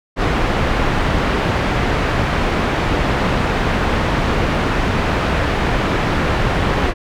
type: low-pass noise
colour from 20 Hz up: pink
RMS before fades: -17 dBFS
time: 0.16-6.94 s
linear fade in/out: 50 ms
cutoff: 2300 Hz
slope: 12 dB/octave
effects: none